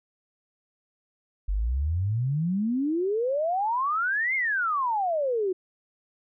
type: exponential two-way sweep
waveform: sine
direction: up then down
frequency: 45.51 to 2170 to 357.5 Hz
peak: -23 dBFS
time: 1.48-5.53 s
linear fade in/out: 10 ms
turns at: 4.35 s
effects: none